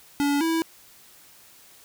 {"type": "tone pair in turn", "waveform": "square", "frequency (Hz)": [285.5, 327.1], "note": ["D4", "E4"], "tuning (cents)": [-49, -13], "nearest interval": "major second", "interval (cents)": 236, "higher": "second", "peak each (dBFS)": [-21, -22], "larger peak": "first", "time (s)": [[0.2, 0.41], [0.41, 0.62]], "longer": "neither", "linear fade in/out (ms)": 0, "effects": ["white hiss -52 dBFS RMS until 1.84 s"]}